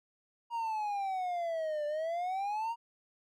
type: exponential two-way sweep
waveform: triangle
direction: down then up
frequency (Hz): 947 to 587.3 to 947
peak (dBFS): -30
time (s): 0.5-2.76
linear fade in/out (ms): 50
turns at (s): 1.86
effects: none